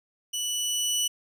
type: tone with level ramp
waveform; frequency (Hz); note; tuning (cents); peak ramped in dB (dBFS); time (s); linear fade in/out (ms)
20% pulse; 2960; F#7; 0; -23 to -18; 0.33-1.08; 10
effects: none